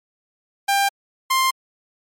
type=tone pair in turn; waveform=sawtooth; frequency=795 / 1051.7 Hz; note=G5 / C6; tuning=+24 / +9 cents; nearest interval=perfect fourth; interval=485 cents; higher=second; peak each=-12 dBFS; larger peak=neither; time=0.68-0.89 / 1.3-1.51 s; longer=neither; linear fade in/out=10 ms; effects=MP3 64 kbps